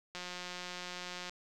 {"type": "click train", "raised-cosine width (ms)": 0.2, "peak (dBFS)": -25, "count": 206, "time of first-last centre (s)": [0.15, 1.295], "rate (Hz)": 179, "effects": []}